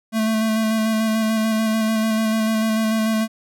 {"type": "tone with vibrato", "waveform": "square", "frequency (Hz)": 220.3, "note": "A3", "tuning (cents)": 2, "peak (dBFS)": -18, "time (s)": [0.12, 3.28], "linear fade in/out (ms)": 50, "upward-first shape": "square", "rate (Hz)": 6.8, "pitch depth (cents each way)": 16, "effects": []}